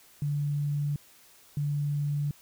sine tone pair in turn, 145.3 / 145.3 Hz, D3 / D3, -18 / -18 cents, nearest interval unison, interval 0 cents, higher neither, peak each -26 dBFS, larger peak neither, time 0.22-0.96 / 1.57-2.31 s, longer neither, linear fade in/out 2 ms, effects white hiss -57 dBFS RMS until 2.41 s

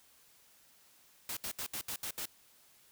white noise bursts, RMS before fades -39 dBFS, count 7, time 1.29-2.256 s, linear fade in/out 2 ms, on 78 ms, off 70 ms, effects white hiss -64 dBFS RMS until 2.91 s

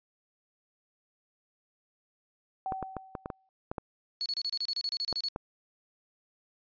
sine tone with exponential decay, 763 Hz, G5, 47 cents flat, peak -30 dBFS, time 2.66-3.49 s, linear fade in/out 1 ms, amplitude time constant 180 ms
clicks, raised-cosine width 1 ms, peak -20 dBFS, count 10, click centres 2.722 / 2.827 / 2.967 / 3.152 / 3.259 / 3.302 / 3.715 / 3.782 / 5.127 / 5.361 s
sine tone bursts, 4389 Hz, C#8, 18 cents flat, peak -29 dBFS, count 14, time 4.21-5.285 s, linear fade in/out 0 ms, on 48 ms, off 31 ms
effects resampled to 11025 Hz

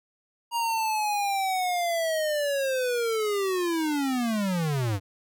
square linear sweep, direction down, 946 to 92.5 Hz, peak -25 dBFS, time 0.51-5 s, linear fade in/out 50 ms, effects none

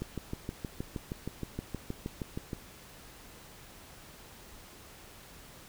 click train, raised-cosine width 3 ms, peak -22 dBFS, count 17, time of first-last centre 0.02-2.532 s, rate 6.37 Hz, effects pink hiss -52 dBFS RMS until 5.68 s

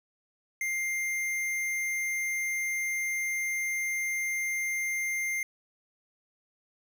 sine tone with hard clipping, 2100 Hz, C7, 6 cents sharp, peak -30 dBFS, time 0.61-5.43 s, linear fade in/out 2 ms, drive 15 dB, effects none

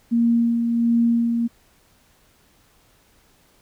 sine tone with tremolo, 233.6 Hz, A#3, 4 cents sharp, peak -14 dBFS, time 0.11-1.48 s, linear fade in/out 20 ms, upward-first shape sine, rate 1.4 Hz, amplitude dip 40%, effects pink hiss -58 dBFS RMS until 3.61 s

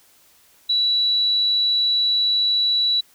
sine tone, 3933 Hz, B7, 8 cents flat, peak -16 dBFS, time 0.69-3.01 s, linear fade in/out 10 ms, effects white hiss -55 dBFS RMS until 3.14 s

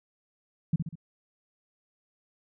sine tone with echo, 162.2 Hz, E3, 28 cents flat, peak -20 dBFS, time 0.73-0.76 s, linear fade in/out 5 ms, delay 65 ms, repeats 3, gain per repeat -6 dB, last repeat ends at 0.955 s, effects none

